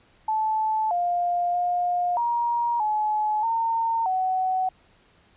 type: tone with pitch steps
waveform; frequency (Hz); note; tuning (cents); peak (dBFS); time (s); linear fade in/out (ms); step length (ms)
sine; 871 / 703 / 710 / 946 / 852 / 912 / 748; A5 / F5 / F5 / A#5 / G#5 / A#5 / F#5; -18 / +11 / +28 / +25 / +44 / -38 / +19; -21; 0.28-4.69; 5; 630
effects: pink hiss -59 dBFS RMS until 5.36 s + resampled to 8000 Hz